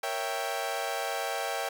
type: chord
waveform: sawtooth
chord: A# diminished seventh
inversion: none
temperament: equal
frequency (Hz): 466.2 / 554.4 / 659.3 / 784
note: A#4 / C#5 / E5 / G5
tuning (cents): 0 / 0 / 0 / 0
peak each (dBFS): -35 / -33 / -32 / -30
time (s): 0.03-1.69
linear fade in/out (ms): 5
effects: none